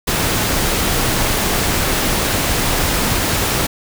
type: noise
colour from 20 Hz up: pink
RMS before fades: -17 dBFS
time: 0.07-3.67 s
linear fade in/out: 10 ms
effects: none